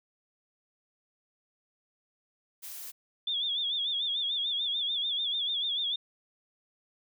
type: noise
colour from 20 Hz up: blue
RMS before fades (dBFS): -42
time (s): 2.62-2.92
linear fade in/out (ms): 20
type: tone with vibrato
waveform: sine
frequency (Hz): 3455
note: A7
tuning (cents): -32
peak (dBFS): -28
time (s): 3.27-5.96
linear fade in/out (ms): 5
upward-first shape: sine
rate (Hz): 6.8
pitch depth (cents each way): 95
effects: none